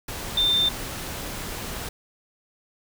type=tone in noise; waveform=sine; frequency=3588 Hz; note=A7; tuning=33 cents sharp; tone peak=-18 dBFS; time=0.37-0.69 s; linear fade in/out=5 ms; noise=pink; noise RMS=-33 dBFS; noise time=0.08-1.89 s; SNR=+12 dB; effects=none